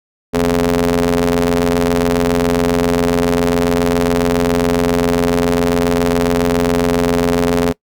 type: ring-modulated tone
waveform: sawtooth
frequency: 87.31 Hz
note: F2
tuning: in tune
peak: -5 dBFS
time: 0.33-7.73 s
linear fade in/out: 20 ms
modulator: 339 Hz
effects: noise-tail reverb RT60 0.1 s tail -22 dB re dry

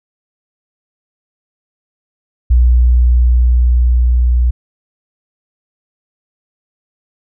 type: tone with level ramp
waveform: sine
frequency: 60.8 Hz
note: B1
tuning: 26 cents flat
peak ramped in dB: -5 to -8 dBFS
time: 2.5-4.51 s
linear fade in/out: 10 ms
effects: none

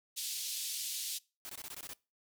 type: band-pass noise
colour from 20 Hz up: pink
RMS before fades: -39 dBFS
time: 0.16-1.19 s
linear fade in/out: 20 ms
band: 3400 to 15000 Hz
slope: 24 dB/octave
type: noise bursts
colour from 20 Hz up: white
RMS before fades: -45 dBFS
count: 8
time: 1.45-1.934 s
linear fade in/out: 0 ms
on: 43 ms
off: 20 ms
effects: noise-tail reverb RT60 0.3 s tail -23 dB re dry

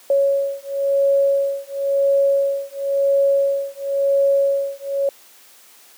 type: beating tone pair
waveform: sine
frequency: 554.4 / 555.36 Hz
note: C#5 / C#5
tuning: 0 / +3 cents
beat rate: 0.96 Hz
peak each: -18 dBFS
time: 0.1-5.09 s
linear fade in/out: 2 ms
effects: white hiss -48 dBFS RMS until 5.97 s + high-pass 300 Hz 12 dB/octave

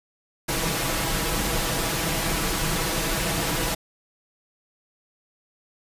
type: noise with comb filter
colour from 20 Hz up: pink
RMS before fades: -25 dBFS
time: 0.48-3.75 s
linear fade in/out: 10 ms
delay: 6.1 ms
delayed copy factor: +0.6
effects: resampled to 32000 Hz

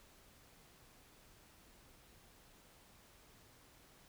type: silence
effects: pink hiss -64 dBFS RMS until 4.08 s

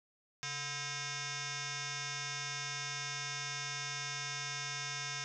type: tone with frequency modulation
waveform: sine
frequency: 1878 Hz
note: A#6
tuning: 12 cents sharp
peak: -37 dBFS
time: 0.43-5.24 s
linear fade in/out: 0 ms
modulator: 580 Hz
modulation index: 7.9
effects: none

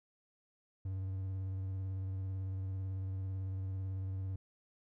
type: tone with vibrato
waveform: triangle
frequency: 95.2 Hz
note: F#2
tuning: 50 cents sharp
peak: -34 dBFS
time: 0.85-4.36 s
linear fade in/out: 5 ms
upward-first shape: square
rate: 18 Hz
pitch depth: 20 cents each way
effects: none

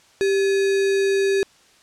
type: tone with sample-and-hold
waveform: sine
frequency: 392 Hz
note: G4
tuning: in tune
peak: -16 dBFS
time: 0.21-1.43 s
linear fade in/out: 0 ms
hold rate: 2100 Hz
effects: white hiss -54 dBFS RMS until 1.82 s + low-pass 7000 Hz 12 dB/octave

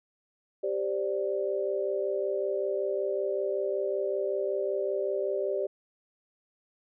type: chord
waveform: sine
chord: G suspended fourth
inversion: none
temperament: just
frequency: 392 / 522.7 / 588 Hz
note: G4 / C5 / D5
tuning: 0 / -2 / +2 cents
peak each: -30 / -34 / -31 dBFS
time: 0.63-5.67 s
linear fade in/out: 10 ms
effects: none

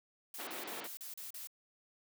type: noise bursts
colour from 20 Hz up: blue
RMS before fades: -46 dBFS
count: 7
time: 0.34-1.472 s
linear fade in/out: 2 ms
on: 130 ms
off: 37 ms
type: band-pass noise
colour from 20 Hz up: pink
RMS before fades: -46 dBFS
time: 0.38-0.88 s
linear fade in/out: 20 ms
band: 270 to 4300 Hz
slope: 24 dB/octave
effects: none

